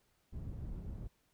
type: low-pass noise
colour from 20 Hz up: white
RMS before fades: -43 dBFS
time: 0.32-1.08 s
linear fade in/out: 20 ms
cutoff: 110 Hz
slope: 12 dB/octave
effects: pink hiss -75 dBFS RMS until 1.33 s